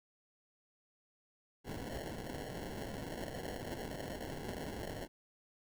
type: noise with sample-and-hold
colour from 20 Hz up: white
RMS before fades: -43 dBFS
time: 1.64-5.08 s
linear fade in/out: 50 ms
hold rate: 1225 Hz
effects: none